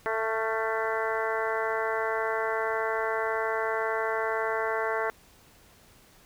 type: harmonic tone with a mistuned harmonic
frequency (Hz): 221.8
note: A3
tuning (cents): +14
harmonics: 2 / 3 / 4 / 5 / 6 / 7 / 8 / 9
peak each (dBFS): -31 / -33 / -34 / -35 / -36 / -36 / -37 / -38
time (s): 0.06-5.1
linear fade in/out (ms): 0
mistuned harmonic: 6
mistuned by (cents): +51
effects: pink hiss -57 dBFS RMS until 6.25 s